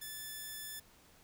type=tone; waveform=5% pulse; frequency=1744 Hz; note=A6; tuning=16 cents flat; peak=-32 dBFS; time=0.01-0.8 s; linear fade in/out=10 ms; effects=pink hiss -63 dBFS RMS until 1.23 s